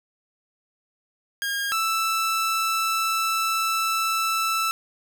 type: tone pair in turn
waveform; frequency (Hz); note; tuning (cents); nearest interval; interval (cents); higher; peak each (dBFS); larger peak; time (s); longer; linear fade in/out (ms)
sawtooth; 1622 / 1322; G#6 / E6; -41 / +5; major third; 354; first; -21 / -18; second; 1.42-1.72 / 1.72-4.71; second; 0
effects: none